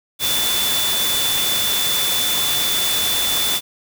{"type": "tone in noise", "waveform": "sine", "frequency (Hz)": 3493, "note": "A7", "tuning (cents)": -13, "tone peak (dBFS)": -20, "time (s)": [0.19, 3.61], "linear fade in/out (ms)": 50, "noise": "white", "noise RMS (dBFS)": -21, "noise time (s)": [0.19, 3.61], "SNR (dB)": -2, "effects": []}